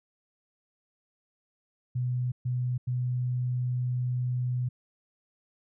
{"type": "tone bursts at uneven times", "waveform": "sine", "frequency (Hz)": 124.7, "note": "B2", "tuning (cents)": 17, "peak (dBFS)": -26, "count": 3, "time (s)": [[1.95, 2.32], [2.45, 2.78], [2.87, 4.69]], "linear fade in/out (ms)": 10, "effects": []}